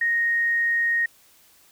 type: tone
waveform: sine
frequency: 1864.7 Hz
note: A#6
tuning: in tune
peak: -19 dBFS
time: 0.01-1.06 s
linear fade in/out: 5 ms
effects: white hiss -56 dBFS RMS until 1.71 s